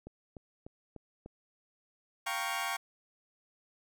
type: click train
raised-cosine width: 2 ms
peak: -32 dBFS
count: 5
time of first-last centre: 0.07-1.26 s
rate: 3.36 Hz
type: chord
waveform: 20% pulse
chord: G half-diminished seventh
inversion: third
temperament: equal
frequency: 698.5 / 784 / 932.3 / 1108.7 Hz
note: F5 / G5 / Bb5 / Db6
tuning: 0 / 0 / 0 / 0 cents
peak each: -35 / -33 / -35 / -32 dBFS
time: 2.26-2.77 s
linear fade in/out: 10 ms
effects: none

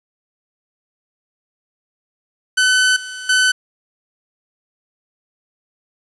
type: tone with level steps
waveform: sawtooth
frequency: 1511 Hz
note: F#6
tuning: 36 cents sharp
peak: -8 / -24 / -8 dBFS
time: 2.57-3.52 s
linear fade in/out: 10 ms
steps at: 2.96 / 3.29 s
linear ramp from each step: 5 ms
effects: resampled to 24000 Hz + 7-bit

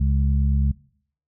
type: harmonic tone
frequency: 69.1 Hz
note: C#2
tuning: 5 cents flat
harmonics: 1 / 2 / 3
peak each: -18 / -24 / -28 dBFS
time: 0-0.72 s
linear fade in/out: 10 ms
effects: noise-tail reverb RT60 0.6 s tail -21 dB re dry

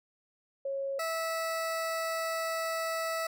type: tone pair in turn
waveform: sine / 20% pulse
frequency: 548 / 653.2 Hz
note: C#5 / E5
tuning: -20 / -16 cents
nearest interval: minor third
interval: 304 cents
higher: second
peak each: -31 / -26 dBFS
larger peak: second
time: 0.65-0.99 / 0.99-3.27 s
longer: second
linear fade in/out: 5 ms
effects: none

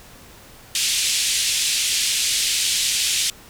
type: band-pass noise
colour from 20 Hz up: pink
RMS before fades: -21 dBFS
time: 0.75-3.3 s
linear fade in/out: 2 ms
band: 2700 to 10000 Hz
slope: 24 dB/octave
effects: pink hiss -45 dBFS RMS until 3.49 s

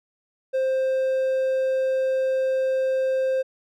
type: tone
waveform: triangle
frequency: 525 Hz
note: C5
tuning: 6 cents sharp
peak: -18 dBFS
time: 0.53-3.43 s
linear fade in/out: 20 ms
effects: none

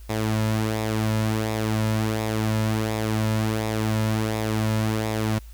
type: tone with flanger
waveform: sawtooth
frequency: 109.2 Hz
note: A2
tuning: 13 cents flat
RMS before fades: -24 dBFS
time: 0.09-5.39 s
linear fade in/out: 10 ms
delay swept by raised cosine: 0.66 to 2.66 ms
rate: 1.4 Hz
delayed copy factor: -0.5
effects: added 54 Hz sine -39 dBFS peak until 5.53 s + white hiss -55 dBFS RMS until 5.53 s

